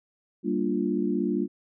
sine chord, G minor seventh, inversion none, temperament equal, 196 / 233.1 / 293.7 / 349.2 Hz, G3 / Bb3 / D4 / F4, 0 / 0 / 0 / 0 cents, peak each -29 dBFS, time 0.43-1.48 s, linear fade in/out 50 ms, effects none

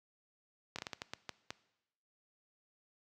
slowing click train, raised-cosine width 0.2 ms, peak -22 dBFS, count 9, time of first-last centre 0.76-1.505 s, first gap 26 ms, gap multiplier 1.35, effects noise-tail reverb RT60 0.9 s tail -19 dB re dry + high-pass 80 Hz 12 dB/octave

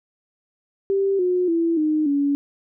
sine tone with pitch steps, 392 / 361.5 / 333.5 / 307.6 / 283.7 Hz, G4 / F#4 / E4 / D#4 / C#4, 0 / -40 / +20 / -20 / +40 cents, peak -17 dBFS, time 0.9-2.35 s, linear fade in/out 0 ms, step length 290 ms, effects none

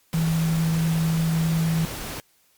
sine tone in noise, 162.7 Hz, E3, 22 cents flat, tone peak -19 dBFS, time 0.14-1.85 s, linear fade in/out 0 ms, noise pink, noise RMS -33 dBFS, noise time 0.13-2.2 s, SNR +11 dB, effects white hiss -62 dBFS RMS until 2.57 s + MP3 96 kbps

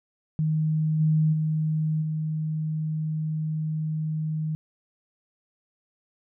sine tone with level steps, 156 Hz, D#3, 5 cents sharp, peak -21 / -18 / -22 / -25 dBFS, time 0.39-4.55 s, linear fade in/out 0 ms, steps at 0.99 / 1.32 / 2.01 s, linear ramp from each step 20 ms, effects none

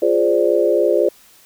sine chord, D half-diminished seventh, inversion first, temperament equal, 349.2 / 415.3 / 523.3 / 587.3 Hz, F4 / Ab4 / C5 / D5, 0 / 0 / 0 / 0 cents, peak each -18 dBFS, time 0.02-1.09 s, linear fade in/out 5 ms, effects white hiss -49 dBFS RMS until 1.45 s

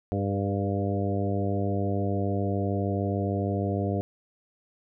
harmonic tone with a mistuned harmonic, 99.7 Hz, G2, 30 cents sharp, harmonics 1 / 2 / 3 / 4 / 5 / 6 / 7, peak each -28 / -31 / -33 / -34 / -35 / -36 / -36 dBFS, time 0.12-4.01 s, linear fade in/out 0 ms, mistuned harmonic 5, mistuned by -23 cents, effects none

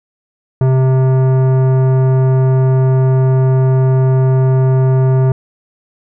sine tone with tanh clipping, 130.81 Hz, C3, in tune, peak -10 dBFS, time 0.61-5.32 s, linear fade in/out 2 ms, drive 15 dB, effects none

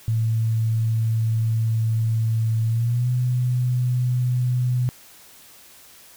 sine tone with pitch glide, 112.3 to 124.6 Hz, A2 to B2, +36 to +16 cents, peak -18 dBFS, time 0.08-4.89 s, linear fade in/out 0 ms, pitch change +180 cents, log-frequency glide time 2.67-3.09 s, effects white hiss -48 dBFS RMS until 6.16 s

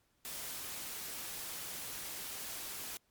white noise, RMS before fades -43 dBFS, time 0.25-2.97 s, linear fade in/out 0 ms, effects pink hiss -75 dBFS RMS until 3.1 s + MP3 96 kbps

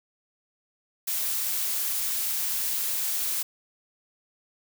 blue noise, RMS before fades -28 dBFS, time 1.07-3.43 s, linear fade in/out 10 ms, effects none

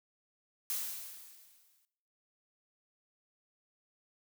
blue noise with exponential decay, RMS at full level -34 dBFS, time 0.7-1.85 s, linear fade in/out 0 ms, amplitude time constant 250 ms, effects noise-tail reverb RT60 0.7 s tail -17 dB re dry

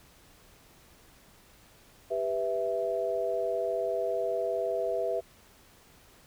sine chord, E minor, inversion first, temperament just, 395.6 / 494.4 / 659.3 Hz, G4 / B4 / E5, +16 / +2 / 0 cents, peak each -34 / -32 / -30 dBFS, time 2.1-5.21 s, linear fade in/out 20 ms, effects pink hiss -58 dBFS RMS until 6.26 s

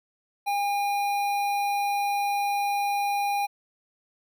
square tone with notch filter, 810 Hz, G#5, 43 cents flat, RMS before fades -26 dBFS, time 0.46-3.47 s, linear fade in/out 20 ms, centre 7300 Hz, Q 1, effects none

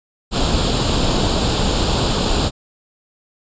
pink noise with comb filter, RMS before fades -17 dBFS, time 0.31-2.51 s, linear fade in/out 50 ms, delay 0.25 ms, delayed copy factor +0.7, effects resampled to 16000 Hz

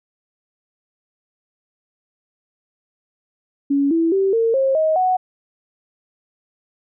sine tone with pitch steps, 280.6 / 329.9 / 387.8 / 455.8 / 535.9 / 629.9 / 740.5 Hz, C#4 / E4 / G4 / A#4 / C5 / D#5 / F#5, +21 / +1 / -19 / -39 / +41 / +21 / +1 cents, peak -14 dBFS, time 3.7-5.17 s, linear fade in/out 10 ms, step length 210 ms, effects none

